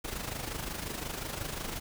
pink noise with amplitude modulation, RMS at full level -35 dBFS, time 0.04-1.8 s, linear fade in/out 10 ms, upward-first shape sine, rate 25.6 Hz, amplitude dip 60%, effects none

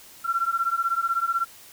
sine beating tone pair, 1353 / 1369 Hz, E6 / F6, +45 / -35 cents, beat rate 16 Hz, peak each -25 dBFS, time 0.24-1.45 s, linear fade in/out 20 ms, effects white hiss -48 dBFS RMS until 1.72 s

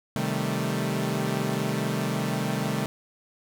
sawtooth chord, A half-diminished seventh, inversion first, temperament equal, 130.81 / 155.56 / 196 / 220 Hz, C3 / Eb3 / G3 / A3, 0 / 0 / 0 / 0 cents, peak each -27 dBFS, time 0.16-2.86 s, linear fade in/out 0 ms, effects none

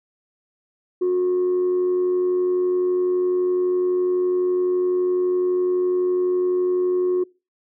sine tone with amplitude modulation, 362.7 Hz, F#4, 34 cents flat, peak -14 dBFS, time 1.01-7.24 s, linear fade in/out 10 ms, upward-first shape sine, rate 91.9 Hz, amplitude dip 35%, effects noise-tail reverb RT60 0.3 s tail -25 dB re dry + tanh soft clip ceiling -15 dBFS

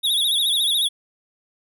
square tone with vibrato, 3564 Hz, A7, 22 cents sharp, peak -18 dBFS, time 0.03-0.89 s, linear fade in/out 20 ms, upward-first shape sine, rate 14 Hz, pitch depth 120 cents each way, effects none

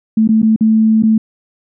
sine tone with dropouts, 220 Hz, A3, in tune, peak -7 dBFS, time 0.17-1.18 s, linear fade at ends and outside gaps 5 ms, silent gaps 0.276-0.289 / 0.419-0.428 / 0.562-0.608 / 1.025-1.034 s, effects none

